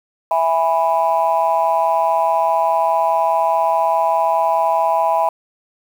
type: chord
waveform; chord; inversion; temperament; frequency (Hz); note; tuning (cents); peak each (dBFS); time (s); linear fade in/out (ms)
sine; E major; none; just; 659.3 / 824.1 / 988.9; E5 / G#5 / B5; 0 / -14 / +2; -17; 0.31-5.29; 2
effects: tanh soft clip ceiling -5 dBFS + 7-bit